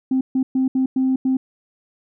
sine tone bursts at uneven times, 261.6 Hz, C4, in tune, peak -14 dBFS, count 6, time 0.11-0.21 / 0.35-0.43 / 0.55-0.68 / 0.75-0.86 / 0.96-1.16 / 1.25-1.37 s, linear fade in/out 5 ms, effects tanh soft clip ceiling -12 dBFS

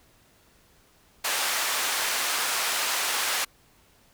pink band-pass noise, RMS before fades -27 dBFS, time 1.24-3.45 s, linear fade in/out 10 ms, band 960 to 14000 Hz, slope 12 dB/octave, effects pink hiss -60 dBFS RMS until 4.13 s

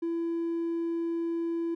triangle tone, 335 Hz, E4, 28 cents sharp, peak -25 dBFS, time 0.02-1.75 s, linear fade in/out 10 ms, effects tanh soft clip ceiling -23 dBFS

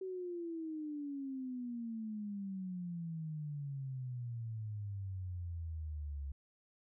sine exponential sweep, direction down, 381.2 to 68.6 Hz, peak -39 dBFS, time 0.01-6.32 s, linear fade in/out 5 ms, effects none

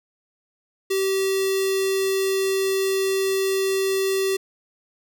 square tone with notch filter, 385.6 Hz, G4, 28 cents flat, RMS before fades -22 dBFS, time 0.9-4.37 s, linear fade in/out 10 ms, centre 890 Hz, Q 0.52, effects none

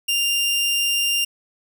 sawtooth tone, 2794 Hz, F7, in tune, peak -15 dBFS, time 0.08-1.25 s, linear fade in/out 10 ms, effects none

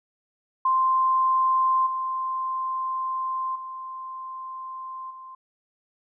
sine tone with level steps, 1045 Hz, C6, 2 cents flat, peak -18 / -25 / -33 / -39 dBFS, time 0.65-5.35 s, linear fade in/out 5 ms, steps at 1.86 / 3.55 / 5.1 s, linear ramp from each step 10 ms, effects none

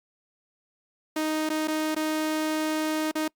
sawtooth tone with dropouts, 311.1 Hz, D#4, in tune, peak -21 dBFS, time 1.16-3.28 s, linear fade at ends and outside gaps 5 ms, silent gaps 1.492-1.5 / 1.675-1.681 / 1.948-1.963 / 3.114-3.153 s, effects noise-tail reverb RT60 0.1 s tail -25 dB re dry + Opus 48 kbps

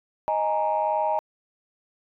sine chord, D# suspended fourth, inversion none, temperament equal, 622.3 / 830.6 / 932.3 Hz, D#5 / G#5 / A#5, 0 / 0 / 0 cents, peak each -25 dBFS, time 0.28-1.19 s, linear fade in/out 0 ms, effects tanh soft clip ceiling -14 dBFS

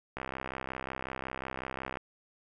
click train, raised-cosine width 0.5 ms, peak -21 dBFS, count 119, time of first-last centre 0.17-1.972 s, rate 65.5 Hz, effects none

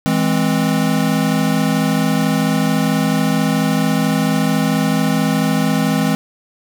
square chord, E augmented, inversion none, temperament equal with one note detuned, 163.3 / 207.7 / 261.6 Hz, E3 / G#3 / B#3, -16 / 0 / 0 cents, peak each -19 dBFS, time 0.06-6.15 s, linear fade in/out 0 ms, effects none

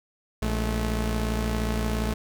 sawtooth tone pair together, 57.16 / 215.8 Hz, A#1 / A3, -33 / -33 cents, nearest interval octave + major seventh, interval 2300 cents, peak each -22 / -25 dBFS, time 0.42-2.14 s, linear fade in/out 5 ms, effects none

